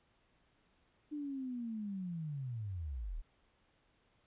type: linear sweep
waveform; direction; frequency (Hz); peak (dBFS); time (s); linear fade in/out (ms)
sine; down; 302.3 to 30.87; -38; 1.11-3.22; 20
effects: pink hiss -73 dBFS RMS until 4.26 s + resampled to 8000 Hz